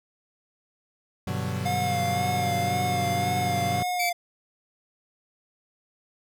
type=chord; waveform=40% pulse; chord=G major seventh; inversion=none; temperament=equal; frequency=98 / 123.47 / 146.83 / 185 Hz; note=G2 / B2 / D3 / F#3; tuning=0 / 0 / 0 / 0 cents; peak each=-31 / -31 / -35 / -32 dBFS; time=1.27-3.83 s; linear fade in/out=5 ms
type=tone with vibrato; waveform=square; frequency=711 Hz; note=F5; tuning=31 cents sharp; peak=-26 dBFS; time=1.65-4.13 s; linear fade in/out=10 ms; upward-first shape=sine; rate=1.9 Hz; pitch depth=28 cents each way
type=tone; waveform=sawtooth; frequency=2300 Hz; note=D7; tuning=37 cents flat; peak=-22 dBFS; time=3.99-4.1 s; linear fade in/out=10 ms
effects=none